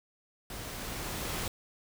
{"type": "noise with level ramp", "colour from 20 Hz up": "pink", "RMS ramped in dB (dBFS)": [-42, -34], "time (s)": [0.5, 1.48], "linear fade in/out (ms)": 2, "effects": []}